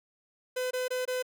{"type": "tone bursts", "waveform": "45% pulse", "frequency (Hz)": 506, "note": "B4", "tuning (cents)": 42, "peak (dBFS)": -29, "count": 4, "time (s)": [0.56, 1.226], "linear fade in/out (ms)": 10, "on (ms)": 150, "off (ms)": 22, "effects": []}